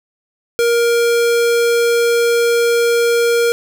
square tone, 470 Hz, A#4, 14 cents sharp, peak -12 dBFS, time 0.59-3.52 s, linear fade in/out 0 ms, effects none

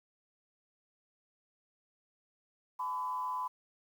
sine tone with frequency modulation, 1007 Hz, B5, 33 cents sharp, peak -33 dBFS, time 2.79-3.48 s, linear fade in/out 10 ms, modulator 148 Hz, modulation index 0.54, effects 10-bit

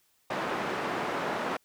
white band-pass noise, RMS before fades -32 dBFS, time 0.3-1.57 s, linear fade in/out 5 ms, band 190 to 1200 Hz, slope 12 dB/octave, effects white hiss -69 dBFS RMS until 1.64 s

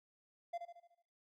triangle tone with echo, 689 Hz, F5, 24 cents flat, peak -36 dBFS, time 0.53-0.58 s, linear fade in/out 10 ms, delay 74 ms, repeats 6, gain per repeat -6 dB, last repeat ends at 1.024 s, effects noise-tail reverb RT60 0.5 s tail -19 dB re dry + Opus 48 kbps

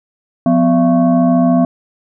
sine tone with frequency modulation, 250.4 Hz, B3, 24 cents sharp, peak -8 dBFS, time 0.46-1.65 s, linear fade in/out 2 ms, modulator 427 Hz, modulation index 1, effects none

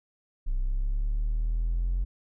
triangle linear sweep, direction up, 30.87 to 45 Hz, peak -21 dBFS, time 0.46-2.05 s, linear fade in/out 20 ms, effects tanh soft clip ceiling -20 dBFS

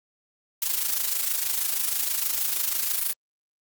blue noise with amplitude modulation, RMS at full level -23 dBFS, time 0.62-3.13 s, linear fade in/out 2 ms, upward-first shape sine, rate 26.3 Hz, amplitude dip 65%, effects Opus 48 kbps

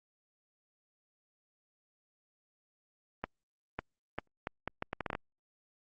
accelerating click train, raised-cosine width 0.5 ms, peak -19 dBFS, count 12, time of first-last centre 3.24-5.151 s, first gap 550 ms, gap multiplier 0.72, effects Opus 24 kbps

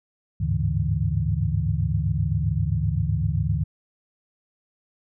sine tone cluster, 74.8 / 99.3 / 107 / 141.9 / 161.2 Hz, D2 / G2 / A2 / C#3 / E3, +32 / +23 / -48 / +41 / -38 cents, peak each -27 dBFS, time 0.4-3.64 s, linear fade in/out 10 ms, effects none

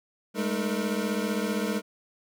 square tone cluster, 202.7 / 218.1 / 308 / 436.7 / 476.4 Hz, G#3 / A3 / D#4 / A4 / A#4, -42 / -15 / -17 / -13 / +38 cents, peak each -31 / -33 / -36 / -36 / -35 dBFS, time 0.34-1.82 s, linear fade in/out 50 ms, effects none

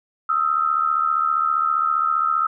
sine tone pair together, 1262.9 / 1338 Hz, D#6 / E6, +25 / +25 cents, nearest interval minor second, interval 100 cents, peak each -20 dBFS, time 0.29-2.47 s, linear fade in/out 5 ms, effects none

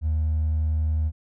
triangle tone with hard clipping, 77.78 Hz, D#2, in tune, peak -20 dBFS, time 0.01-1.12 s, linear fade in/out 50 ms, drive 2 dB, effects none

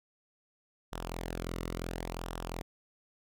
sawtooth tone with flanger, 42.86 Hz, F1, 32 cents flat, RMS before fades -39 dBFS, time 0.92-2.62 s, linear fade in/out 10 ms, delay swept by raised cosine 0.44 to 1.24 ms, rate 0.71 Hz, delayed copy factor -0.6, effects none

